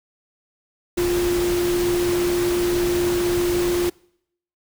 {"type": "tone in noise", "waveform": "sine", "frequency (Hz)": 351, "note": "F4", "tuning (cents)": 9, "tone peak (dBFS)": -18, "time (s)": [0.97, 3.9], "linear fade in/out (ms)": 10, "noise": "pink", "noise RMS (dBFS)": -28, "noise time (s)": [0.97, 3.9], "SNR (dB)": 7, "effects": ["noise-tail reverb RT60 0.7 s tail -25 dB re dry"]}